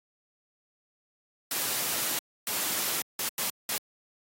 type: noise bursts at uneven times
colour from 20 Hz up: white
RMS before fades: -30 dBFS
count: 5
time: 1.51-2.19 / 2.47-3.02 / 3.19-3.29 / 3.38-3.5 / 3.69-3.78 s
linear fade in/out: 2 ms
effects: high-pass 150 Hz 12 dB/octave + AAC 48 kbps

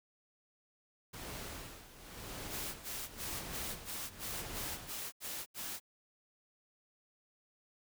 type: noise with tremolo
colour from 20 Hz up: pink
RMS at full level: -44 dBFS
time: 1.13-4.91 s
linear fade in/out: 10 ms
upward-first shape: sine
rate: 0.95 Hz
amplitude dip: 75%
type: noise bursts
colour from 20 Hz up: white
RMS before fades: -42 dBFS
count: 10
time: 2.49-5.801 s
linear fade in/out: 50 ms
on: 260 ms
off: 79 ms
effects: none

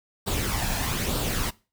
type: noise with flanger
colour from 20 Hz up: pink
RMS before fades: -27 dBFS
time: 0.26-1.51 s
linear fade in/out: 20 ms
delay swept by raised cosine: 0.23 to 1.23 ms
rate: 1.1 Hz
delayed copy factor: +0.5
effects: noise-tail reverb RT60 0.3 s tail -20 dB re dry

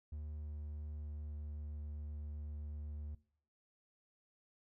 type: tone with pitch glide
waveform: triangle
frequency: 75.2 to 74.34 Hz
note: D2 to D2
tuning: +42 to +22 cents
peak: -40 dBFS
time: 0.12-3.15 s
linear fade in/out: 5 ms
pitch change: -20 cents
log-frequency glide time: 0.27-1.76 s
effects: noise-tail reverb RT60 0.5 s tail -19 dB re dry

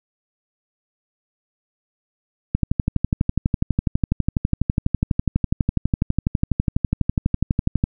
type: click train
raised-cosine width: 5 ms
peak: -5 dBFS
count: 65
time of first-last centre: 2.55-7.839 s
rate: 12.1 Hz
effects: none

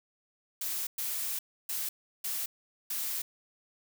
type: noise bursts at uneven times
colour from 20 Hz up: blue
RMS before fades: -34 dBFS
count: 5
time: 0.61-0.87 / 0.98-1.39 / 1.69-1.89 / 2.24-2.46 / 2.9-3.22 s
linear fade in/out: 5 ms
effects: none

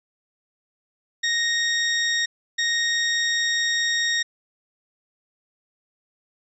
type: tone bursts at uneven times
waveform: 20% pulse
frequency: 1864.7 Hz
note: A#6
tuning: in tune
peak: -15 dBFS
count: 2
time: 1.23-2.26 / 2.58-4.23 s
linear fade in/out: 10 ms
effects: resampled to 22050 Hz

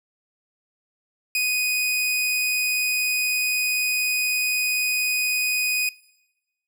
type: tone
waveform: sawtooth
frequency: 2491 Hz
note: D#7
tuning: 1 cent sharp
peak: -17 dBFS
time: 1.35-5.89 s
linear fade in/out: 2 ms
effects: noise-tail reverb RT60 1.0 s tail -22 dB re dry

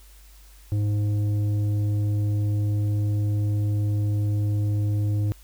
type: tone with tanh clipping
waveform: triangle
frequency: 103.83 Hz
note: G#2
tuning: in tune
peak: -22 dBFS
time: 0.72-5.32 s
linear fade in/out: 0 ms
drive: 12 dB
effects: added 50 Hz sine -47 dBFS peak until 5.43 s + white hiss -55 dBFS RMS until 5.43 s

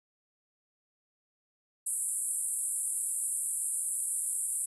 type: band-pass noise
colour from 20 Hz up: pink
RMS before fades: -33 dBFS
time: 1.86-4.66 s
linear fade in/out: 10 ms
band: 8100 to 11000 Hz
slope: 96 dB/octave
effects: none

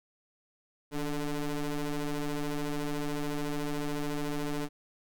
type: ring-modulated tone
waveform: 30% pulse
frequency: 147.9 Hz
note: D3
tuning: 13 cents sharp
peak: -25 dBFS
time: 0.91-4.69 s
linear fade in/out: 50 ms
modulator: 141 Hz
effects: none

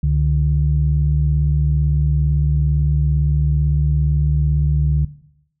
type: tone pair together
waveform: sine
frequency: 69.52 / 147.3 Hz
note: C#2 / D3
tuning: +6 / +6 cents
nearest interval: octave + minor second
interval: 1300 cents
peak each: -16 dBFS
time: 0.03-5.05 s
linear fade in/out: 5 ms
effects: noise-tail reverb RT60 0.8 s tail -17 dB re dry + tanh soft clip ceiling -6 dBFS

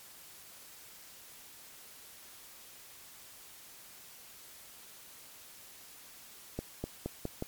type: accelerating click train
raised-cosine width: 2 ms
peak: -21 dBFS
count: 5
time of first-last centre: 6.59-7.424 s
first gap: 250 ms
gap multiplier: 0.88
effects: white hiss -53 dBFS RMS until 7.47 s + MP3 96 kbps

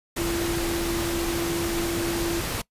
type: tone in noise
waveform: sine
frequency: 339.4 Hz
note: F4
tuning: 49 cents flat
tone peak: -26 dBFS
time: 0.18-2.41 s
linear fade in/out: 10 ms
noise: pink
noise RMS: -29 dBFS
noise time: 0.16-2.62 s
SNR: 0 dB
effects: noise-tail reverb RT60 0.1 s tail -22 dB re dry + resampled to 32000 Hz

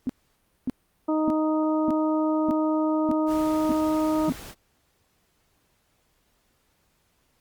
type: tone bursts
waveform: sine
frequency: 254.9 Hz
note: C4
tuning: 45 cents flat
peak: -22 dBFS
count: 8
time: 0.07-4.322 s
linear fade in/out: 0 ms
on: 24 ms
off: 580 ms
type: harmonic tone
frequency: 311.1 Hz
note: D#4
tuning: in tune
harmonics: 1 / 2 / 3 / 4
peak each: -22 / -28 / -32 / -34 dBFS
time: 1.08-4.3 s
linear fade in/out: 10 ms
type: noise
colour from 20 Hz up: pink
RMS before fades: -41 dBFS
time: 3.26-4.55 s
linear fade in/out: 50 ms
type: tone with exponential decay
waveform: sine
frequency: 171.4 Hz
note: F3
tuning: 32 cents flat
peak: -23 dBFS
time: 4.28-4.36 s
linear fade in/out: 2 ms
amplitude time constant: 17 ms
effects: pink hiss -68 dBFS RMS until 7.4 s + Opus 48 kbps

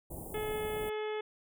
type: band-stop noise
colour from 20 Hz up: pink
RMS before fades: -43 dBFS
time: 0.1-0.9 s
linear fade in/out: 10 ms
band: 860 to 8500 Hz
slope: 48 dB/octave
type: harmonic tone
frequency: 427.7 Hz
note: A4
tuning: 49 cents flat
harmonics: 1 / 2 / 3 / 4 / 5 / 6 / 7 / 8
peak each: -34 / -43 / -48 / -49 / -47 / -53 / -54 / -52 dBFS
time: 0.34-1.21 s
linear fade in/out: 5 ms
effects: none

